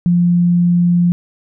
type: tone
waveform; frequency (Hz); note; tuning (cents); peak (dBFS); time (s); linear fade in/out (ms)
sine; 174.61; F3; 0; -9; 0.06-1.12; 0
effects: none